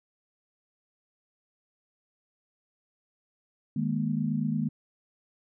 sine tone cluster, 155.2 / 208.8 / 237.5 Hz, D#3 / G#3 / A#3, -4 / +10 / +33 cents, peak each -30 dBFS, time 3.76-4.69 s, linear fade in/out 5 ms, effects none

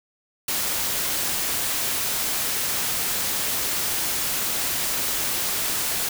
white noise, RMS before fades -25 dBFS, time 0.48-6.09 s, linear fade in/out 5 ms, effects none

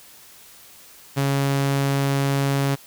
sawtooth tone, 138.59 Hz, C#3, in tune, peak -15 dBFS, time 1.16-2.76 s, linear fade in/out 20 ms, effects white hiss -47 dBFS RMS until 2.86 s

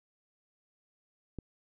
click, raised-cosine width 3 ms, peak -26 dBFS, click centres 1.387 s, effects none

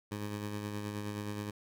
15% pulse tone with tremolo, 103.83 Hz, G#2, in tune, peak -29 dBFS, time 0.11-1.51 s, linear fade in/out 10 ms, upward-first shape sine, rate 9.5 Hz, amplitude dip 35%, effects none

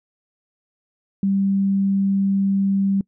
sine tone, 196 Hz, G3, in tune, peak -16 dBFS, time 1.23-3.01 s, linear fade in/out 2 ms, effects noise-tail reverb RT60 0.1 s tail -25 dB re dry

